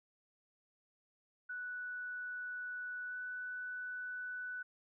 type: tone with pitch glide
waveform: sine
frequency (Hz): 1480 to 1490.3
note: F#6 to F#6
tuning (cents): 0 to +12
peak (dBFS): -40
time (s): 1.49-4.63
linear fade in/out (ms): 10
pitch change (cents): +12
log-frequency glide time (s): 3.08-3.14
effects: none